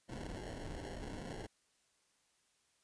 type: noise with sample-and-hold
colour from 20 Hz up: pink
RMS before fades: -45 dBFS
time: 0.08-1.47 s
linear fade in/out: 20 ms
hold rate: 1225 Hz
effects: white hiss -75 dBFS RMS until 2.83 s + resampled to 22050 Hz